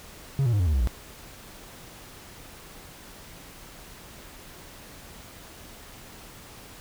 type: tone with pitch steps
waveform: triangle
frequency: 137.1 / 118.67 / 102.71 / 88.9 / 76.94 / 66.6 / 57.64 Hz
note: C#3 / A#2 / G#2 / F2 / D#2 / C2 / A#1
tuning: -19 / +31 / -19 / +31 / -19 / +31 / -19 cents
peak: -18 dBFS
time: 0.39-0.873 s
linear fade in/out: 0 ms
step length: 69 ms
effects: pink hiss -46 dBFS RMS until 6.8 s